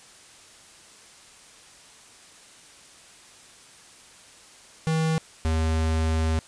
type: tone pair in turn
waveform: square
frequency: 160 / 80 Hz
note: D#3 / D#2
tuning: +49 / +49 cents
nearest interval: octave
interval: 1200 cents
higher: first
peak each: -22 dBFS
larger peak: neither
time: 4.87-5.18 / 5.45-6.39 s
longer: second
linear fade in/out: 0 ms
effects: white hiss -50 dBFS RMS until 6.47 s + resampled to 22050 Hz